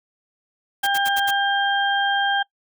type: noise bursts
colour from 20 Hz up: white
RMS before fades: -29 dBFS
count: 5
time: 0.83-1.311 s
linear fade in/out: 10 ms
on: 41 ms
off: 69 ms
type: harmonic tone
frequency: 798 Hz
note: G5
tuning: 31 cents sharp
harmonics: 1 / 2 / 4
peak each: -21 / -22 / -25 dBFS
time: 0.83-2.43 s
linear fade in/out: 10 ms
effects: noise-tail reverb RT60 0.1 s tail -23 dB re dry